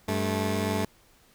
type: tone pair together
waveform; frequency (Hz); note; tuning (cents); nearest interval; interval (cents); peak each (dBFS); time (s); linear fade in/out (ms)
15% pulse; 96.8 / 217.1; G2 / A3; -21 / -23; octave + major second; 1398; -22; 0.08-0.85; 5
effects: pink hiss -60 dBFS RMS until 1.34 s